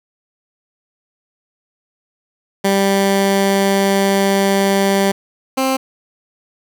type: tone pair in turn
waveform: 15% pulse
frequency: 196.4 / 264.3 Hz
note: G3 / C4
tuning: +4 / +18 cents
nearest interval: perfect fourth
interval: 514 cents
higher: second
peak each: -6 / -8 dBFS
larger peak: first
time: 2.64-5.12 / 5.57-5.77 s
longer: first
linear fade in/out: 10 ms
effects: none